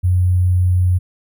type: tone with sample-and-hold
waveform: sine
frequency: 90.6 Hz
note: F#2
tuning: 36 cents flat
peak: -11 dBFS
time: 0.03-0.99 s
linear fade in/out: 20 ms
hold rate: 11025 Hz
effects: none